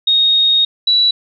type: tone pair in turn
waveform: sine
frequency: 3729 / 3933 Hz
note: A#7 / B7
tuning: 0 / -8 cents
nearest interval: minor second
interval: 92 cents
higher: second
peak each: -9 dBFS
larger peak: neither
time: 0.07-0.65 / 0.87-1.11 s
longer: first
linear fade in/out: 5 ms
effects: none